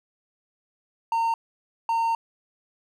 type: tone bursts at uneven times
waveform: triangle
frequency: 915 Hz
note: A#5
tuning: 32 cents flat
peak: -19 dBFS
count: 2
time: 1.12-1.34 / 1.89-2.15 s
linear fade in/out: 2 ms
effects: none